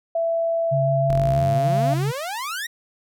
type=tone with pitch glide; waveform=sine; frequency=665 to 682.9 Hz; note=E5 to F5; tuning=+15 to -39 cents; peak=-19 dBFS; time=0.15-1.94 s; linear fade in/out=5 ms; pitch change=+46 cents; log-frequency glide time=0.77-1.57 s
type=tone with vibrato; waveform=sine; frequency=138.59 Hz; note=C#3; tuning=in tune; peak=-20 dBFS; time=0.71-2.12 s; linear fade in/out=20 ms; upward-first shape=sine; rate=6.2 Hz; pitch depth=16 cents each way
type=exponential sweep; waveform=sawtooth; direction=up; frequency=36.71 to 1943 Hz; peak=-23 dBFS; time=1.09-2.67 s; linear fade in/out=10 ms
effects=none